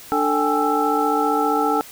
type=tone cluster; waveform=sine; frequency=295.4 / 442.2 / 784 / 839 / 1325 Hz; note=D4 / A4 / G5 / G#5 / E6; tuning=+10 / +9 / 0 / +17 / +9 cents; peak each=-23 dBFS; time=0.12-1.81 s; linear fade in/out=0 ms; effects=white hiss -41 dBFS RMS until 1.91 s